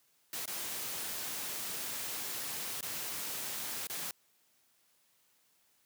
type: noise with dropouts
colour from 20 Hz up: white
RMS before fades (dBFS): -39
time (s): 0.33-4.11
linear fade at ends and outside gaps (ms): 2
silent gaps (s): 0.457-0.477 / 2.809-2.827 / 3.871-3.898
effects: white hiss -71 dBFS RMS until 5.85 s + high-pass 100 Hz 12 dB/octave